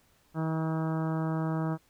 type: harmonic tone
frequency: 160 Hz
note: D#3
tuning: 49 cents sharp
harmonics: 1 / 2 / 3 / 4 / 5 / 6 / 7 / 8 / 9 / 10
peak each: -29 / -34 / -42 / -40 / -43 / -43 / -46 / -44 / -51 / -50 dBFS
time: 0.34-1.78 s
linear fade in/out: 50 ms
effects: pink hiss -66 dBFS RMS until 1.89 s